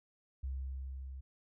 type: tone with level ramp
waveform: sine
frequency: 66.3 Hz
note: C2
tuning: 23 cents sharp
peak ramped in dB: -35 to -43 dBFS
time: 0.43-1.21 s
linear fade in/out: 10 ms
effects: none